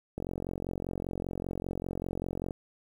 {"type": "click train", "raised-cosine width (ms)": 2, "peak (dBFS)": -21, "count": 106, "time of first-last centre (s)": [0.18, 2.508], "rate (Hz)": 45.1, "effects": ["9-bit"]}